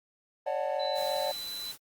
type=chord; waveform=triangle; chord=D major seventh; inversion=third; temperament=equal with one note detuned; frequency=554.4 / 600 / 740 / 880 Hz; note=C#5 / D5 / F#5 / A5; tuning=0 / +37 / 0 / 0 cents; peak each=-31 / -31 / -33 / -36 dBFS; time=0.46-1.32 s; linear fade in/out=10 ms
type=tone; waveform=sine; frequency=4000 Hz; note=B7; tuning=21 cents sharp; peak=-36 dBFS; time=0.79-1.72 s; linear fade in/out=10 ms
type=noise; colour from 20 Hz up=white; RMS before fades=-44 dBFS; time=0.94-1.78 s; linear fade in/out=50 ms
effects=Opus 32 kbps